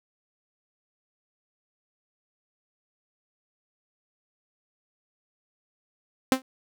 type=tone with exponential decay; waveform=sawtooth; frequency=261.6 Hz; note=C4; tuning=in tune; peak=-10 dBFS; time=6.32-6.42 s; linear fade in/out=1 ms; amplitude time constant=21 ms; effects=none

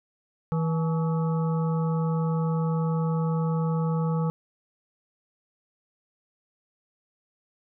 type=harmonic tone with a mistuned harmonic; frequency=161.7 Hz; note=E3; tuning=33 cents flat; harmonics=1 / 3 / 5 / 7 / 8; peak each=-23 / -33 / -37 / -40 / -41 dBFS; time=0.52-4.3 s; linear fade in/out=0 ms; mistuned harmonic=5; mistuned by=+90 cents; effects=none

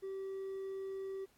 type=tone with hard clipping; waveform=triangle; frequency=386.5 Hz; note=G4; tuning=24 cents flat; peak=-40 dBFS; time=0.02-1.26 s; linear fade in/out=20 ms; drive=5 dB; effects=pink hiss -71 dBFS RMS until 1.37 s + AAC 64 kbps

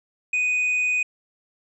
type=tone; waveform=triangle; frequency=2489 Hz; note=D#7; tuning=in tune; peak=-18 dBFS; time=0.33-1.03 s; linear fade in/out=5 ms; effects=resampled to 24000 Hz

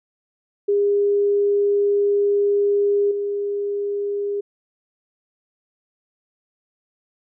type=tone with level steps; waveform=sine; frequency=405.9 Hz; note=G#4; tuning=40 cents flat; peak=-15 / -21 dBFS; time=0.68-4.41 s; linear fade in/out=10 ms; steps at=3.11 s; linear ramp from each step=5 ms; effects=none

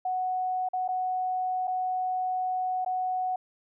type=tone with dropouts; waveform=sine; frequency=740 Hz; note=F#5; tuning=in tune; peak=-26 dBFS; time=0.05-3.36 s; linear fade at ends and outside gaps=5 ms; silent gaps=0.688-0.733 / 0.879-0.887 / 1.673-1.677 / 2.848-2.861 s; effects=none

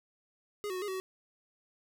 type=tone with pitch steps; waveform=square; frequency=414.2 / 371.2 / 366.8 / 413.8 / 378.2 / 375.8 Hz; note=G#4 / F#4 / F#4 / G#4 / F#4 / F#4; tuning=-5 / +6 / -15 / -6 / +38 / +27 cents; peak=-35 dBFS; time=0.64-1 s; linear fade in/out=0 ms; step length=60 ms; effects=none

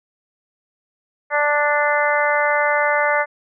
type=harmonic tone; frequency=293.7 Hz; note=D4; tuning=in tune; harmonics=2 / 3 / 4 / 5 / 6 / 7; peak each=-20 / -22 / -24 / -23 / -23 / -23 dBFS; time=1.3-3.26 s; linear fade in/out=50 ms; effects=none

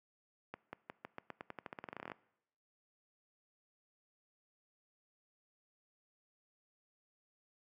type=accelerating click train; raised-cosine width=0.5 ms; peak=-28 dBFS; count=22; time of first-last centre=0.54-2.118 s; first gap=190 ms; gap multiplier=0.89; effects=noise-tail reverb RT60 0.8 s tail -21 dB re dry + high-pass 150 Hz 12 dB/octave

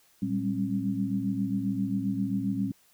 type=tone cluster; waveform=sine; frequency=114.6 / 193.8 / 201.3 / 270.5 Hz; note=A#2 / G3 / G3 / C#4; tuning=-29 / -20 / +46 / -42 cents; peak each=-36 / -31 / -31 / -31 dBFS; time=0.22-2.72 s; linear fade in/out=5 ms; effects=white hiss -63 dBFS RMS until 2.93 s

